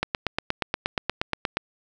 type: click train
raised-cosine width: 0.3 ms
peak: -7 dBFS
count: 14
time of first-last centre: 0.03-1.57 s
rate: 8.44 Hz
effects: none